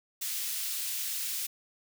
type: high-pass noise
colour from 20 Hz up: white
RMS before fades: -34 dBFS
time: 0.21-1.47 s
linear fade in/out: 10 ms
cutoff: 2600 Hz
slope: 12 dB/octave
effects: none